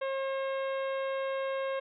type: harmonic tone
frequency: 538 Hz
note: C5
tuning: 48 cents sharp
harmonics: 1 / 2 / 3 / 4 / 5 / 6 / 7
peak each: -31 / -39 / -43 / -46 / -49 / -52 / -53 dBFS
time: 0.01-1.8 s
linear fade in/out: 10 ms
effects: none